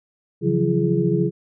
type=tone cluster; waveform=sine; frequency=138.8 / 168.5 / 182.2 / 339.9 / 418.3 Hz; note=C#3 / E3 / F#3 / F4 / G#4; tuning=+3 / +38 / -26 / -47 / +12 cents; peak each=-23 dBFS; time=0.41-1.31 s; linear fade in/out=50 ms; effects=none